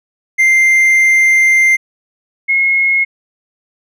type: tone pair in turn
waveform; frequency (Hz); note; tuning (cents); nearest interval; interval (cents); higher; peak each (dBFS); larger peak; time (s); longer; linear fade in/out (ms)
triangle / sine; 2093 / 2164; C7 / C#7; 0 / -42; minor second; 58; second; -5 / -9; first; 0.38-1.77 / 2.48-3.05; first; 20
effects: none